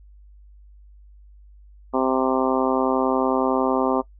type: harmonic tone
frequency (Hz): 130.81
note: C3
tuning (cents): 0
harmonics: 2 / 3 / 4 / 5 / 6 / 7 / 8 / 9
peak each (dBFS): -23 / -25 / -26 / -27 / -28 / -28 / -29 / -30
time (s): 1.93-4.02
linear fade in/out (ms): 20
effects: noise-tail reverb RT60 0.1 s tail -20 dB re dry + added 50 Hz sine -45 dBFS peak until 4.19 s